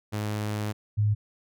sawtooth / sine tone pair in turn, 105.5 / 105.09 Hz, G#2 / G#2, +28 / +21 cents, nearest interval unison, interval 7 cents, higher first, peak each -24 / -20 dBFS, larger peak second, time 0.12-0.73 / 0.97-1.15 s, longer first, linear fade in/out 20 ms, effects none

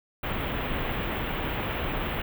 pink band-stop noise, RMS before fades -30 dBFS, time 0.23-2.22 s, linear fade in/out 5 ms, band 3300 to 16000 Hz, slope 48 dB/octave, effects none

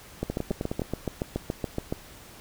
two click trains, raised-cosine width 2 ms, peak -15 / -14 dBFS, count 6 / 13, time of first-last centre 0.3-0.819 / 0.23-1.925 s, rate 9.64 / 7.08 Hz, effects pink hiss -48 dBFS RMS until 2.4 s

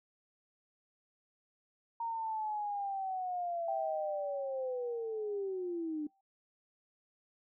sine linear sweep, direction down, 930 to 293.7 Hz, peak -34 dBFS, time 2-6.07 s, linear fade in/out 5 ms
sine tone with exponential decay, 780 Hz, G5, 9 cents flat, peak -33 dBFS, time 3.68-6.21 s, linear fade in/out 5 ms, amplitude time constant 550 ms
effects noise-tail reverb RT60 0.1 s tail -20 dB re dry

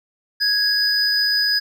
triangle tone pair together, 1661.2 / 4978 Hz, G#6 / D#8, 0 / 0 cents, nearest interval octave + perfect fifth, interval 1900 cents, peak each -20 / -16 dBFS, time 0.4-1.6 s, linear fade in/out 20 ms, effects none

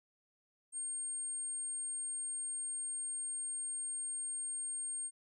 sine tone, 8550 Hz, C9, 36 cents sharp, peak -37 dBFS, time 0.72-5.11 s, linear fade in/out 50 ms, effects none

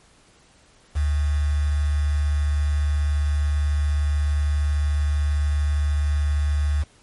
sine tone with quantisation, 73.42 Hz, D2, in tune, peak -18 dBFS, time 0.95-6.84 s, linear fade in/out 20 ms, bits 6, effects pink hiss -55 dBFS RMS until 7.02 s + MP3 48 kbps

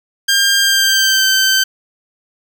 15% pulse tone with pitch glide, 1600 to 1548.2 Hz, G6 to G6, +35 to -22 cents, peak -4 dBFS, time 0.28-1.64 s, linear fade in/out 10 ms, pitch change -57 cents, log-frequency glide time 0.6-1.26 s, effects none

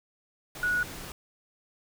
sine tone in noise, 1462 Hz, F#6, 21 cents flat, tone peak -24 dBFS, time 0.63-0.83 s, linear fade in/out 2 ms, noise pink, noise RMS -41 dBFS, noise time 0.55-1.12 s, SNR +14 dB, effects none

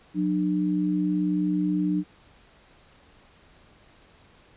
sine tone pair together, 182.02 / 300.6 Hz, F#3 / D4, -28 / +40 cents, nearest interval major sixth, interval 868 cents, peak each -25 / -24 dBFS, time 0.14-2.04 s, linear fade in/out 50 ms, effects pink hiss -56 dBFS RMS until 4.56 s + resampled to 8000 Hz

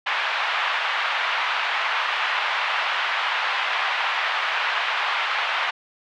pink band-pass noise, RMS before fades -24 dBFS, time 0.06-5.71 s, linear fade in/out 10 ms, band 860 to 3200 Hz, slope 24 dB/octave, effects none

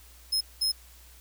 40% pulse tone bursts at uneven times, 5150 Hz, E8, 41 cents flat, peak -23 dBFS, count 2, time 0.32-0.41 / 0.61-0.72 s, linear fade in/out 10 ms, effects added 60 Hz sine -52 dBFS peak until 1.2 s + white hiss -55 dBFS RMS until 1.2 s

